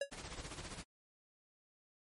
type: tone with exponential decay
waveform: square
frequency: 560 Hz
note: C#5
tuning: 18 cents sharp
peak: -32 dBFS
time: 0.01-0.1 s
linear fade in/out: 5 ms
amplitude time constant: 19 ms
type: noise with tremolo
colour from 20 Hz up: pink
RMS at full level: -45 dBFS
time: 0.11-0.84 s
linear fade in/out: 20 ms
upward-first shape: sine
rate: 15 Hz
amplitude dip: 60%
effects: MP3 48 kbps